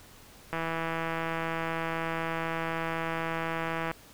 click train, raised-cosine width 0.5 ms, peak -17 dBFS, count 556, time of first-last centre 0.53-3.914 s, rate 164 Hz, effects pink hiss -53 dBFS RMS until 4.13 s

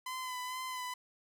sawtooth tone with vibrato, 1014 Hz, B5, 45 cents sharp, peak -34 dBFS, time 0.06-0.94 s, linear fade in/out 5 ms, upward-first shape sine, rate 2.2 Hz, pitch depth 28 cents each way, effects none

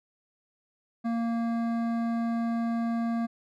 triangle tone with hard clipping, 231.5 Hz, A#3, 12 cents flat, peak -28 dBFS, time 1.04-3.27 s, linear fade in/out 20 ms, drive 16 dB, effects none

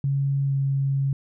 sine tone with pitch glide, 138.59 to 137.24 Hz, C#3 to C#3, 0 to -17 cents, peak -20 dBFS, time 0.04-1.13 s, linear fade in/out 2 ms, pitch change -17 cents, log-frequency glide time 0.46-0.53 s, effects none

